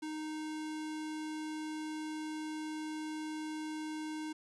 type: tone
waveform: square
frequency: 309.7 Hz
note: D#4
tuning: 8 cents flat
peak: -39 dBFS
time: 0.02-4.33 s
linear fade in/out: 10 ms
effects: resampled to 24000 Hz + 11-bit